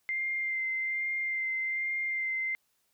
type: tone with vibrato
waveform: sine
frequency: 2093 Hz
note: C7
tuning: in tune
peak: -29 dBFS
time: 0.09-2.55 s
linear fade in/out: 0 ms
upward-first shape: sine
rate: 1.2 Hz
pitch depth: 16 cents each way
effects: white hiss -74 dBFS RMS until 2.93 s